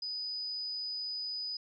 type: tone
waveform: sine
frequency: 4978 Hz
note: D#8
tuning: in tune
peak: -35 dBFS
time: 0.02-1.57 s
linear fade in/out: 5 ms
effects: none